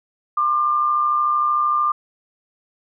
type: tone pair together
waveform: sine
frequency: 1064 / 1197.2 Hz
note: C6 / D6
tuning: +29 / +33 cents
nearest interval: major second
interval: 204 cents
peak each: -26 / -16 dBFS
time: 0.37-1.92 s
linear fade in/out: 5 ms
effects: none